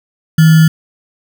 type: tone with sample-and-hold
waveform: sine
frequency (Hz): 160.3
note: E3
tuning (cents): -48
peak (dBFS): -3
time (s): 0.38-0.68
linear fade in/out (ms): 5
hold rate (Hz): 1575
effects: none